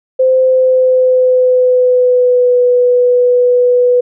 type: tone with pitch glide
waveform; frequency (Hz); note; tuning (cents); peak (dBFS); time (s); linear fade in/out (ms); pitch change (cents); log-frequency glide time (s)
sine; 518 to 493.2; C5 to B4; -17 to -2; -6; 0.19-4.01; 10; -85; 0.4-2.59
effects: none